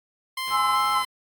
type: tone with vibrato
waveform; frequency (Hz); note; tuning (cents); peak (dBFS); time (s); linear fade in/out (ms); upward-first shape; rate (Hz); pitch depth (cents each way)
15% pulse; 1035; C6; -19; -21; 0.37-1.05; 5; square; 2.6; 16
type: click train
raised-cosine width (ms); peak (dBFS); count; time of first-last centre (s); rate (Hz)
0.3; -26; 54; 0.48-1.036; 95.4
type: chord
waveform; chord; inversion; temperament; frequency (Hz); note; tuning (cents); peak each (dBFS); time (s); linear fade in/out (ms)
sine; Ab augmented; none; equal; 830.6 / 1046.5 / 1318.5; Ab5 / C6 / E6; 0 / 0 / 0; -28 / -23 / -23; 0.5-1.04; 50
effects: AAC 64 kbps